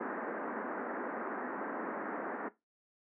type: band-pass noise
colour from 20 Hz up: pink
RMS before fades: -39 dBFS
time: 0-2.49 s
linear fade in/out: 10 ms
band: 220 to 1800 Hz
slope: 48 dB/octave
effects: noise-tail reverb RT60 0.2 s tail -17 dB re dry